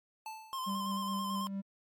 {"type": "tone with exponential decay", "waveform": "square", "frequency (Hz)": 878, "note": "A5", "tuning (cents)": -4, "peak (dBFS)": -39, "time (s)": [0.26, 0.86], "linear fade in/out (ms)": 2, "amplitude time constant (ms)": 130}
{"type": "tone with vibrato", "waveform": "square", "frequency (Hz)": 1046.5, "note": "C6", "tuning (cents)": 0, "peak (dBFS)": -36, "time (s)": [0.53, 1.47], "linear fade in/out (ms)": 0, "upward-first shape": "square", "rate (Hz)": 9.1, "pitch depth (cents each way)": 28}
{"type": "tone with tremolo", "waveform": "triangle", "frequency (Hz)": 196.2, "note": "G3", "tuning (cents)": 2, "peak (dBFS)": -32, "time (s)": [0.66, 1.62], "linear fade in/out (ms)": 20, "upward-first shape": "sine", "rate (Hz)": 4.6, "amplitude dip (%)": 40}
{"effects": ["MP3 96 kbps"]}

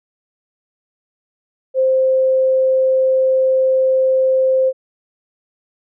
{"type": "tone", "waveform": "sine", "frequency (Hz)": 523.3, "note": "C5", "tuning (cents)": 0, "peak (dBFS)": -11, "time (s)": [1.74, 4.73], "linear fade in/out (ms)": 50, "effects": []}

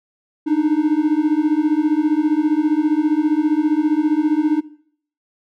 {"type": "beating tone pair", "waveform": "triangle", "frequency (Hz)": [297.4, 312.4], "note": ["D4", "D#4"], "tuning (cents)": [22, 7], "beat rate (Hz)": 15, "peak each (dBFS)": -15, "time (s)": [0.46, 4.61], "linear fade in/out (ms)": 20, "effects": ["noise-tail reverb RT60 0.6 s tail -20 dB re dry"]}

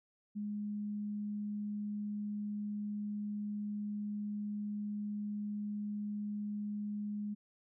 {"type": "tone", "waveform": "sine", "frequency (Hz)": 207.7, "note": "G#3", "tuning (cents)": 0, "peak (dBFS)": -36, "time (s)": [0.35, 7.35], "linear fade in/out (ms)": 20, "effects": []}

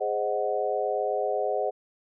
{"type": "chord", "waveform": "sine", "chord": "Ab dominant seventh", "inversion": "none", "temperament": "equal", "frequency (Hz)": [415.3, 523.3, 622.3, 740], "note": ["Ab4", "C5", "Eb5", "Gb5"], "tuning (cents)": [0, 0, 0, 0], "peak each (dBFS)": -30, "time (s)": [0, 1.71], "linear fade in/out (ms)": 20, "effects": []}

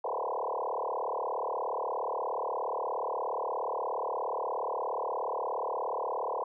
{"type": "tone with frequency modulation", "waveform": "sine", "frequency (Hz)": 739, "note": "F#5", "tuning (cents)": -2, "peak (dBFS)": -30, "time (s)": [0.04, 6.44], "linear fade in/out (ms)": 5, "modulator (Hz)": 36.9, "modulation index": 8, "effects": []}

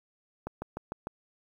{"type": "click train", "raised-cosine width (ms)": 1, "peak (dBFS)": -21, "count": 5, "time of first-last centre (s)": [0.47, 1.071], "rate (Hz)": 6.66, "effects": ["9-bit"]}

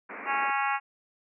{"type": "band-pass noise", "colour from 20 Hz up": "white", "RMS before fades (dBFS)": -40, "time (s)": [0.09, 0.51], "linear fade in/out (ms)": 10, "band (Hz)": [200, 2400], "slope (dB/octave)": 96}
{"type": "harmonic tone", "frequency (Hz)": 275.5, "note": "C#4", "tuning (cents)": -11, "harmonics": [3, 4, 5, 6, 7, 8, 9, 10], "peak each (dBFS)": [-29, -31, -33, -35, -36, -37, -38, -39], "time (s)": [0.25, 0.8], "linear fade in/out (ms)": 50}
{"effects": []}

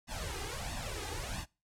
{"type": "noise with flanger", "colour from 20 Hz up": "pink", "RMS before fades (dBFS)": -39, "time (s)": [0.07, 1.46], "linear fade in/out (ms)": 50, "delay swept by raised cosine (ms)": [1.1, 2.5], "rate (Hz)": 1.5, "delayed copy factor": 0.9, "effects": ["noise-tail reverb RT60 0.3 s tail -24 dB re dry", "low-pass 10000 Hz 12 dB/octave"]}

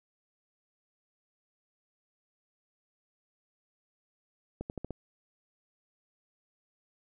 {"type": "accelerating click train", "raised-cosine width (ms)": 2, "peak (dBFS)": -23, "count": 5, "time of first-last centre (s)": [4.61, 4.907], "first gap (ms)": 89, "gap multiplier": 0.88, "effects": []}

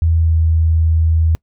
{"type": "tone with pitch glide", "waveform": "sine", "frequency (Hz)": [81.9, 80.87], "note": ["E2", "E2"], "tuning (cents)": [-11, -33], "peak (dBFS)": -10, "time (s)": [0.02, 1.35], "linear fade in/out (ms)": 0, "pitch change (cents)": -22, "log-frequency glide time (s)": [0.18, 0.35], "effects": ["noise-tail reverb RT60 0.1 s tail -26 dB re dry"]}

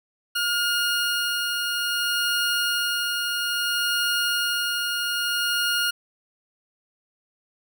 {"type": "tone with tremolo", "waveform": "20% pulse", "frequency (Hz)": 1424, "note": "F6", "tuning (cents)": 33, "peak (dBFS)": -16, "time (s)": [0.35, 5.91], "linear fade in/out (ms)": 10, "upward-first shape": "sine", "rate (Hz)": 0.6, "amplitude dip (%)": 30, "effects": []}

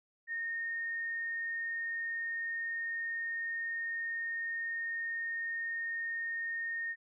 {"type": "tone", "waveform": "sine", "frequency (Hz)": 1841, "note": "A#6", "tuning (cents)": -22, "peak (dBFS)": -34, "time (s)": [0.27, 6.96], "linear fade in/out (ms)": 50, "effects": []}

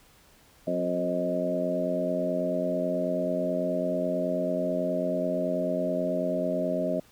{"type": "harmonic tone with a mistuned harmonic", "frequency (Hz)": 89.2, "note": "F2", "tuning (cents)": 37, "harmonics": [2, 3, 4, 5, 6, 7], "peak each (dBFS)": [-33, -32, -36, -39, -34, -28], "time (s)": [0.67, 7], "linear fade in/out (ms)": 5, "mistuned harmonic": 3, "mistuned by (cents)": -27, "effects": ["pink hiss -58 dBFS RMS until 7.11 s"]}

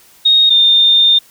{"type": "tone pair in turn", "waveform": "sine", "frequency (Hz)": [3729, 3625], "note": ["A#7", "A#7"], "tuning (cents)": [0, -49], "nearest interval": "unison", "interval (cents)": 49, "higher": "first", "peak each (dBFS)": -6, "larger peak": "neither", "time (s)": [[0.25, 0.5], [0.5, 1.19]], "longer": "second", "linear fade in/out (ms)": 10, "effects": ["white hiss -46 dBFS RMS until 1.3 s"]}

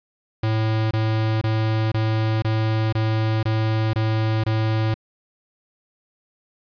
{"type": "tone bursts", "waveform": "square", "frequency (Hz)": 110.1, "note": "A2", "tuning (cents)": 2, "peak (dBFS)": -19, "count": 9, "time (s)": [0.43, 4.942], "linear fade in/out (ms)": 5, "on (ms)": 480, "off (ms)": 24, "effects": ["resampled to 11025 Hz", "8-bit"]}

